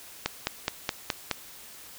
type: click train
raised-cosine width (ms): 0.2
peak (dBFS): -8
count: 6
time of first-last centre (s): 0.26-1.313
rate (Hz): 4.75
effects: white hiss -47 dBFS RMS until 1.98 s